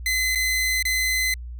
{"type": "tone with dropouts", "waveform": "sawtooth", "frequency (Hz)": 2040, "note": "C7", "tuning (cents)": -44, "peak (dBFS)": -17, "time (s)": [0.06, 1.34], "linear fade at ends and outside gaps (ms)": 2, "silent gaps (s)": [[0.35, 0.356], [0.826, 0.852]], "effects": ["added 60 Hz sine -32 dBFS peak until 1.59 s"]}